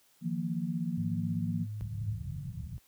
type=chord; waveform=sine; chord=Eb suspended second; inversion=none; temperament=equal with one note detuned; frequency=158.28 / 174.61 / 233.1 Hz; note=Eb3 / F3 / Bb3; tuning=+30 / 0 / 0 cents; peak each=-36 / -33 / -36 dBFS; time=0.21-1.67 s; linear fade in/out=50 ms
type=tone; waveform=sine; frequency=106.2 Hz; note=G#2; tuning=39 cents sharp; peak=-35 dBFS; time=0.97-2.23 s; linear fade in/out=5 ms
type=low-pass noise; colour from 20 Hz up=white; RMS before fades=-38 dBFS; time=1.81-2.78 s; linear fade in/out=0 ms; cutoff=160 Hz; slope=48 dB/octave
effects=white hiss -66 dBFS RMS until 2.87 s + high-pass 60 Hz 12 dB/octave